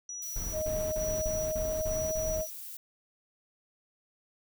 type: tone with tremolo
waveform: sine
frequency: 5850 Hz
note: F#8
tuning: 21 cents flat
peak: -37 dBFS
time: 0.09-2.5 s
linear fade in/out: 2 ms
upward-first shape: square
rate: 1.1 Hz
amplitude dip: 45%
type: noise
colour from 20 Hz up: violet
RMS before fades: -43 dBFS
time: 0.22-2.77 s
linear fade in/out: 2 ms
type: noise bursts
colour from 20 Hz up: brown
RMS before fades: -37 dBFS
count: 7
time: 0.36-2.414 s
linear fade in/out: 2 ms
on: 260 ms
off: 39 ms
type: tone with pitch glide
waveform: sine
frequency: 622.3 to 629.2 Hz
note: D#5 to D#5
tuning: 0 to +19 cents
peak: -30 dBFS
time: 0.52-2.47 s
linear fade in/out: 50 ms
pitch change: +19 cents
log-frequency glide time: 1.01-2.19 s
effects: none